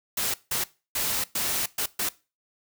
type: noise bursts at uneven times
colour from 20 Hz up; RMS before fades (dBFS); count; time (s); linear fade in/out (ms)
white; -27; 6; 0.17-0.34 / 0.51-0.64 / 0.95-1.24 / 1.35-1.66 / 1.78-1.86 / 1.99-2.09; 5
effects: noise-tail reverb RT60 0.3 s tail -20 dB re dry